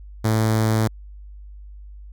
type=tone with notch filter; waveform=sawtooth; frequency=110.1 Hz; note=A2; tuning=2 cents sharp; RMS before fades=-19 dBFS; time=0.24-0.88 s; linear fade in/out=10 ms; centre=2700 Hz; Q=1.8; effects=added 50 Hz sine -37 dBFS peak until 2.12 s